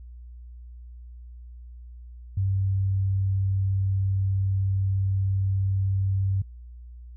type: tone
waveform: sine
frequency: 96.8 Hz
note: G2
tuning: 21 cents flat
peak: -21 dBFS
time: 2.37-6.42 s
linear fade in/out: 5 ms
effects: added 60 Hz sine -40 dBFS peak until 7.16 s